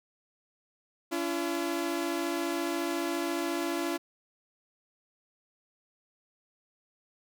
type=tone pair together; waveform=sawtooth; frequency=284.5 / 338.9 Hz; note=C#4 / E4; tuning=+45 / +48 cents; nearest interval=minor third; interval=303 cents; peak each=-30 / -27 dBFS; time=1.11-3.98 s; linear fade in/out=20 ms; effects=none